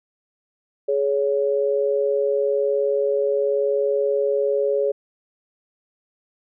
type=tone pair together; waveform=sine; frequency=419.5 / 560 Hz; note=G#4 / C#5; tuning=+17 / +18 cents; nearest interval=perfect fourth; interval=501 cents; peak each=-20 / -21 dBFS; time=0.88-4.92 s; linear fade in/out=10 ms; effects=none